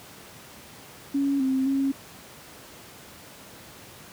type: tone with pitch steps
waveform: sine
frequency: 278.6 / 263.8 / 272.6 Hz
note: C#4 / C4 / C#4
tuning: +9 / +14 / -29 cents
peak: -21 dBFS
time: 1.14-1.92 s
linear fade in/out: 10 ms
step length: 260 ms
effects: pink hiss -46 dBFS RMS until 4.12 s + high-pass 100 Hz 12 dB/octave